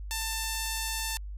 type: tone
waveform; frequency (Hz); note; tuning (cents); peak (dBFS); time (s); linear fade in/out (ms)
5% pulse; 891; A5; +22; -19; 0.11-1.17; 0
effects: added 50 Hz sine -36 dBFS peak until 1.37 s